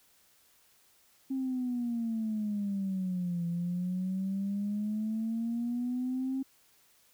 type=exponential two-way sweep; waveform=sine; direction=down then up; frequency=268.8 to 170 to 268 Hz; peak=-29 dBFS; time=1.3-6.43 s; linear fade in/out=10 ms; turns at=3.46 s; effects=tanh soft clip ceiling -25 dBFS + white hiss -65 dBFS RMS until 7.13 s